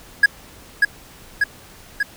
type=tone with echo; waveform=triangle; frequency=1661.2 Hz; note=G#6; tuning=in tune; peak=-5 dBFS; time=0.23-0.26 s; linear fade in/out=5 ms; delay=590 ms; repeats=3; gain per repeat=-3 dB; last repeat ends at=2.03 s; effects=pink hiss -44 dBFS RMS until 2.16 s